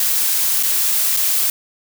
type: noise with dropouts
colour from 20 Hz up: blue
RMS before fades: -17 dBFS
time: 0-1.5 s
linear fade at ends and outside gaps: 2 ms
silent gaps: 0.628-0.632 / 1.167-1.171 s
effects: none